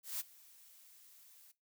blue noise with ADSR envelope, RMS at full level -38 dBFS, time 0.03-1.52 s, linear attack 170 ms, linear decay 21 ms, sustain -23 dB, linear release 11 ms, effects noise-tail reverb RT60 0.2 s tail -17 dB re dry

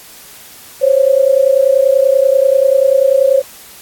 sine tone pair together, 524.1 / 554.4 Hz, C5 / C#5, +3 / 0 cents, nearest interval minor second, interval 97 cents, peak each -10 dBFS, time 0.81-3.42 s, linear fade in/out 20 ms, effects white hiss -37 dBFS RMS until 3.81 s + AAC 64 kbps

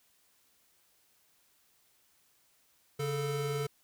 square tone pair together, 140.24 / 440 Hz, C#3 / A4, +20 / 0 cents, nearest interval octave + minor sixth, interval 1980 cents, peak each -35 / -35 dBFS, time 2.99-3.67 s, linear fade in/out 10 ms, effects white hiss -69 dBFS RMS until 3.83 s

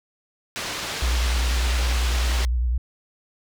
white low-pass noise, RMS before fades -30 dBFS, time 0.56-2.45 s, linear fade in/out 0 ms, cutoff 4600 Hz, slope 12 dB/octave
sine tone with vibrato, 60.5 Hz, B1, 35 cents flat, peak -19 dBFS, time 1.02-2.78 s, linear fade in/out 5 ms, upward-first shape sine, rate 10 Hz, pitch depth 74 cents each way
effects none

